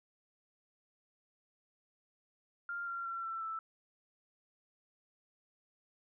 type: tone with pitch steps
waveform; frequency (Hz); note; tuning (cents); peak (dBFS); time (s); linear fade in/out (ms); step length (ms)
sine; 1396.9 / 1377.7 / 1358.7 / 1340 / 1321.5; F6 / F6 / F6 / E6 / E6; 0 / -24 / -48 / +28 / +4; -37; 2.69-3.59; 2; 180
effects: none